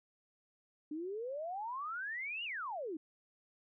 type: exponential two-way sweep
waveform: sine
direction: up then down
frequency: 292 to 2925 to 292 Hz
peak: -38 dBFS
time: 0.91-2.97 s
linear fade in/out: 5 ms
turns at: 2.44 s
effects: none